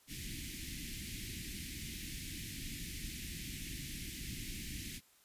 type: band-stop noise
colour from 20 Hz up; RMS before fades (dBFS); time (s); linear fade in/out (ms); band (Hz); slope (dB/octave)
pink; -44; 0.07-5.01; 50; 330 to 1900; 48
effects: white hiss -67 dBFS RMS until 5.24 s + resampled to 32000 Hz